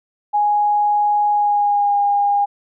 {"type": "tone with pitch glide", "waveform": "sine", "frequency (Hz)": [830, 812], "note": ["G#5", "G#5"], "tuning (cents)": [-1, -39], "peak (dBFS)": -13, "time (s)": [0.33, 2.46], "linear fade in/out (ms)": 20, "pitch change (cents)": -38, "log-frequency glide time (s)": [1.31, 1.98], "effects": []}